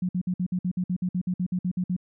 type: tone bursts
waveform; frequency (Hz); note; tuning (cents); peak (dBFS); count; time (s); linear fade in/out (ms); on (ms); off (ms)
sine; 181; F#3; -38; -23; 16; 0.02-1.965; 5; 70; 55
effects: none